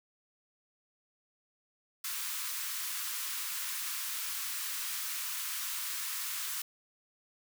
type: high-pass noise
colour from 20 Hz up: white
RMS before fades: -37 dBFS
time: 2.04-6.62 s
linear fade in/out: 5 ms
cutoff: 1000 Hz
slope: 48 dB/octave
effects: none